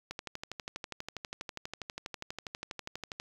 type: click train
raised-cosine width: 0.2 ms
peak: -21 dBFS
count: 39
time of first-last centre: 0.11-3.199 s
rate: 12.3 Hz
effects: 8-bit